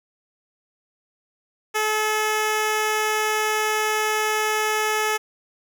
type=tone; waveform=10% pulse; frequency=430 Hz; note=A4; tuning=40 cents flat; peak=-12 dBFS; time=1.74-5.18 s; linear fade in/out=20 ms; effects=none